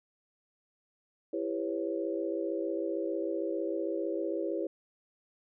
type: chord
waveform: sine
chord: C# half-diminished seventh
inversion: first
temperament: just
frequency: 332.6 / 399.1 / 498.9 / 554.4 Hz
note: E4 / G4 / B4 / C#5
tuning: +16 / +31 / +17 / 0 cents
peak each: -34 / -36 / -38 / -37 dBFS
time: 1.33-4.67 s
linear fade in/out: 5 ms
effects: none